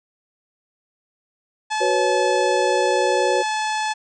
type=harmonic tone; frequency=862 Hz; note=A5; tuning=36 cents flat; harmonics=1 / 2 / 3 / 4 / 5 / 6 / 7 / 8 / 9 / 10; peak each=-22 / -28 / -32 / -34 / -36 / -38 / -39 / -40 / -41 / -42 dBFS; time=1.7-3.94 s; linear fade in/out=20 ms
type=chord; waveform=sine; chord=F# suspended fourth; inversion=none; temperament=equal; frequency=370 / 493.9 / 554.4 Hz; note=F#4 / B4 / C#5; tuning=0 / 0 / 0 cents; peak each=-22 dBFS; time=1.8-3.43 s; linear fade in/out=20 ms
effects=none